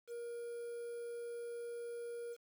triangle tone with quantisation, 473.1 Hz, A#4, 26 cents sharp, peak -40 dBFS, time 0.07-2.37 s, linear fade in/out 50 ms, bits 10, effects none

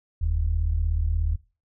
sine tone pair together, 42.49 / 79.2 Hz, F1 / D#2, -47 / +31 cents, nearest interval major seventh, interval 1078 cents, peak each -23 dBFS, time 0.21-1.36 s, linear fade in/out 10 ms, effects noise-tail reverb RT60 0.3 s tail -20 dB re dry + tanh soft clip ceiling -13 dBFS

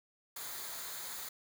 white noise with comb filter, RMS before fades -43 dBFS, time 0.36-1.29 s, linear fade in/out 5 ms, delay 0.36 ms, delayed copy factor -0.55, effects none

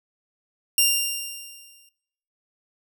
10% pulse tone with exponential decay, 2789 Hz, F7, 3 cents flat, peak -6 dBFS, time 0.78-1.89 s, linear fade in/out 2 ms, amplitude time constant 240 ms, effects noise-tail reverb RT60 0.8 s tail -19 dB re dry

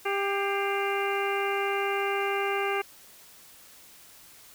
harmonic tone with a mistuned harmonic, 397.3 Hz, G4, 23 cents sharp, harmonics 1 / 2 / 3 / 4 / 5 / 6 / 7, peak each -29 / -32 / -34 / -35 / -36 / -37 / -37 dBFS, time 0.05-2.82 s, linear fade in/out 10 ms, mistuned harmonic 5, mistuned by +84 cents, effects white hiss -52 dBFS RMS until 4.54 s

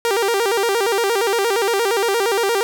sawtooth tone with vibrato, 429 Hz, A4, 44 cents flat, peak -12 dBFS, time 0.05-2.63 s, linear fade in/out 0 ms, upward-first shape square, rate 8.6 Hz, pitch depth 150 cents each way, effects none

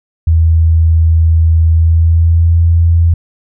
sine tone with pitch glide, 81.4 to 83.88 Hz, E2 to E2, -21 to +31 cents, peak -5 dBFS, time 0.27-3.14 s, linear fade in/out 5 ms, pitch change +52 cents, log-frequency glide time 1.71-2.59 s, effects none

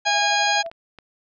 harmonic tone, 820 Hz, G#5, 22 cents flat, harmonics 1 / 2 / 3 / 4 / 5 / 6 / 8, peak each -21 / -24 / -26 / -27 / -28 / -29 / -30 dBFS, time 0.05-0.63 s, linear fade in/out 20 ms
sine tone with tremolo, 668 Hz, E5, 23 cents sharp, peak -26 dBFS, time 0.06-0.7 s, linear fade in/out 2 ms, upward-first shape triangle, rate 12 Hz, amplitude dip 100%
clicks, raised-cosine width 0.3 ms, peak -26 dBFS, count 3, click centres 0.663 / 0.715 / 0.987 s
effects none

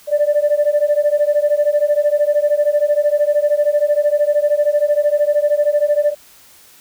sine beating tone pair, 583 / 596 Hz, D5 / D5, -13 / +25 cents, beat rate 13 Hz, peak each -14 dBFS, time 0.07-6.15 s, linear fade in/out 50 ms, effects tanh soft clip ceiling -7 dBFS + white hiss -46 dBFS RMS until 6.8 s

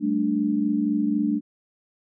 sine chord, G suspended second, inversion none, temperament equal, 196 / 220 / 293.7 Hz, G3 / A3 / D4, 0 / 0 / 0 cents, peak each -28 / -24 / -23 dBFS, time 0-1.41 s, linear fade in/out 50 ms, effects none

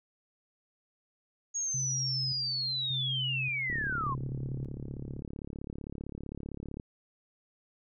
sine linear sweep, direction down, 6645 to 1006 Hz, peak -30 dBFS, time 1.54-4.15 s, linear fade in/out 20 ms
sine tone with tremolo, 131.6 Hz, C3, 10 cents sharp, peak -34 dBFS, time 1.74-5.21 s, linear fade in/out 5 ms, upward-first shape square, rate 0.86 Hz, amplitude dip 60%
click train, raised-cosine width 3 ms, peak -27 dBFS, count 111, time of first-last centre 3.7-6.799 s, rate 35.5 Hz
effects none

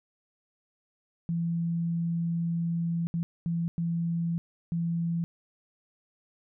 sine tone bursts at uneven times, 168.4 Hz, E3, 37 cents sharp, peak -26 dBFS, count 5, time 1.29-3.07 / 3.14-3.23 / 3.46-3.68 / 3.78-4.38 / 4.72-5.24 s, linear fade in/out 0 ms, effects none

